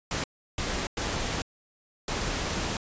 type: noise bursts at uneven times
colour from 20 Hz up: pink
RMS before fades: -30 dBFS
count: 4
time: 0.11-0.24 / 0.58-0.87 / 0.97-1.42 / 2.08-2.77 s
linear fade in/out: 2 ms
effects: resampled to 16000 Hz